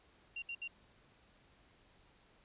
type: tone bursts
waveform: sine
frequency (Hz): 2765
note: F7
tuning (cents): -18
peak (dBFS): -40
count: 3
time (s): 0.36-0.678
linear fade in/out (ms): 5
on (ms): 62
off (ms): 66
effects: pink hiss -67 dBFS RMS until 2.44 s + resampled to 8000 Hz